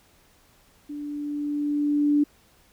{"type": "tone with level ramp", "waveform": "sine", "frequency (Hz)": 292.5, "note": "D4", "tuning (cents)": -7, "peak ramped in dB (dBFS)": [-32, -16], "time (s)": [0.89, 2.24], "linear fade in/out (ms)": 10, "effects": ["pink hiss -59 dBFS RMS until 2.72 s"]}